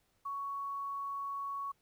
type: tone with quantisation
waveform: sine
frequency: 1115 Hz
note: C#6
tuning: 10 cents sharp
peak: -36 dBFS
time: 0.25-1.72 s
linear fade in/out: 10 ms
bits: 11
effects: pink hiss -75 dBFS RMS until 1.81 s